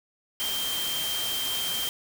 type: tone in noise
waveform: sine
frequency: 3157 Hz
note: G7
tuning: 12 cents sharp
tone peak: -29 dBFS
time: 0.4-1.89 s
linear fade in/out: 0 ms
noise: white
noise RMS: -32 dBFS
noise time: 0.4-1.89 s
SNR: 0 dB
effects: none